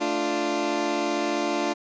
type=chord; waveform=20% pulse; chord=D minor; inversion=second; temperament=equal; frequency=220 / 293.7 / 349.2 Hz; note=A3 / D4 / F4; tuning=0 / 0 / 0 cents; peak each=-28 / -22 / -22 dBFS; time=0-1.74 s; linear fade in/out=20 ms; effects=resampled to 16000 Hz